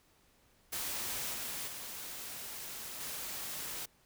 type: noise with level steps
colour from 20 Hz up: white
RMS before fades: -38 / -40 / -44 / -41 dBFS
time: 0.72-3.86 s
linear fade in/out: 10 ms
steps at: 1.33 / 1.67 / 3 s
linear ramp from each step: 10 ms
effects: pink hiss -68 dBFS RMS until 4.05 s